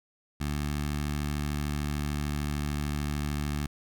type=tone with notch filter; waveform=15% pulse; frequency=73.42 Hz; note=D2; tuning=in tune; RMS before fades=-31 dBFS; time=0.4-3.67 s; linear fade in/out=10 ms; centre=540 Hz; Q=0.85; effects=none